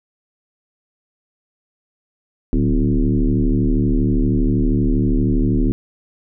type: tone with frequency modulation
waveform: sine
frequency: 111 Hz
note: A2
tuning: 16 cents sharp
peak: -13 dBFS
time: 2.53-5.72 s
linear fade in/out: 0 ms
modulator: 72.6 Hz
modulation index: 3
effects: none